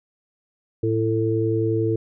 harmonic tone, 111.2 Hz, A2, 19 cents sharp, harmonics 1 / 3 / 4, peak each -23 / -23 / -23 dBFS, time 0.83-1.96 s, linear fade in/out 5 ms, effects none

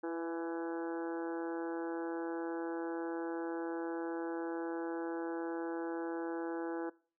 harmonic tone with a mistuned harmonic, 167 Hz, E3, 23 cents sharp, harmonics 2 / 3 / 4 / 5 / 6 / 7 / 8 / 9 / 10, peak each -37 / -42 / -51 / -46 / -53 / -56 / -54 / -51 / -56 dBFS, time 0.03-6.9 s, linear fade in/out 10 ms, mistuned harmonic 3, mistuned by -20 cents, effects noise-tail reverb RT60 0.4 s tail -22 dB re dry

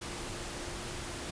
sine tone in noise, 349.2 Hz, F4, in tune, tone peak -48 dBFS, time 0.01-1.31 s, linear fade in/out 10 ms, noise pink, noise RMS -40 dBFS, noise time 0.01-1.31 s, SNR -11 dB, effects resampled to 22050 Hz

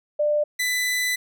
sine / sawtooth tone pair in turn, 595 / 1996.3 Hz, D5 / B6, +22 / +18 cents, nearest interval octave + major sixth, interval 2096 cents, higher second, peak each -18 dBFS, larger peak neither, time 0.19-0.44 / 0.59-1.16 s, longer second, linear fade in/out 10 ms, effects none

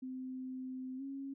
sine tone with pitch glide, 258.2 to 273.4 Hz, C4 to C#4, -23 to -24 cents, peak -40 dBFS, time 0.02-1.34 s, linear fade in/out 10 ms, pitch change +99 cents, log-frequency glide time 0.97-1.02 s, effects none

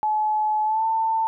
sine tone with pitch glide, 856 to 892.9 Hz, A5 to A5, -48 to +25 cents, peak -19 dBFS, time 0.03-1.27 s, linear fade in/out 0 ms, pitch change +73 cents, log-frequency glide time 0.64-0.85 s, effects none

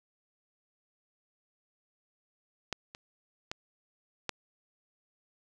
clicks, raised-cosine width 0.2 ms, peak -15 / -27 / -18 / -14 dBFS, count 4, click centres 2.727 / 2.949 / 3.515 / 4.293 s, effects none

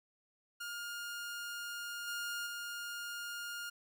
sawtooth tone with level steps, 1415 Hz, F6, 22 cents sharp, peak -37 / -34 / -37 dBFS, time 0.6-3.7 s, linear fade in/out 10 ms, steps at 2.07 / 2.46 s, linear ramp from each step 10 ms, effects none

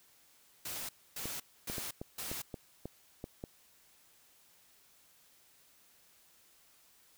white noise bursts, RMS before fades -41 dBFS, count 4, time 0.65-2.42 s, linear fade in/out 5 ms, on 240 ms, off 270 ms
clicks, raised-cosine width 2 ms, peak -27 dBFS, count 9, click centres 1.256 / 1.699 / 1.782 / 2.015 / 2.315 / 2.542 / 2.856 / 3.241 / 3.439 s
effects white hiss -65 dBFS RMS until 7.17 s

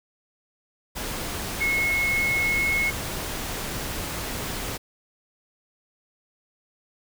sine tone in noise, 2178 Hz, C#7, 31 cents flat, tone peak -21 dBFS, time 1.6-2.91 s, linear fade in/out 20 ms, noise pink, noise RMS -31 dBFS, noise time 0.95-4.78 s, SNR +7 dB, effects none

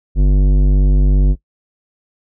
sine tone with tanh clipping, 48.71 Hz, G1, 10 cents flat, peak -10 dBFS, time 0.15-1.36 s, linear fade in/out 50 ms, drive 14 dB, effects noise-tail reverb RT60 0.1 s tail -19 dB re dry

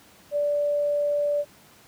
sine tone, 583 Hz, D5, 13 cents flat, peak -21 dBFS, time 0.31-1.45 s, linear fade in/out 50 ms, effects pink hiss -53 dBFS RMS until 1.87 s + high-pass 100 Hz 12 dB/octave

